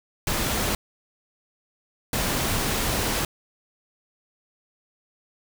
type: noise bursts at uneven times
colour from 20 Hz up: pink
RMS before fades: -25 dBFS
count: 2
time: 0.27-0.75 / 2.13-3.25 s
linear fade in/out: 2 ms
effects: none